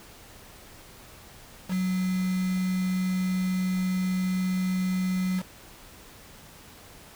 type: tone with quantisation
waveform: sine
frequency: 185 Hz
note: F#3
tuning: in tune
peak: -24 dBFS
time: 1.68-5.43 s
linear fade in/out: 50 ms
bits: 6
effects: pink hiss -49 dBFS RMS until 7.15 s